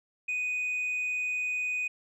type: tone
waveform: sine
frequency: 2489 Hz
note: D#7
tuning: in tune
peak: -26 dBFS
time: 0.28-1.88 s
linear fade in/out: 10 ms
effects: tanh soft clip ceiling -27 dBFS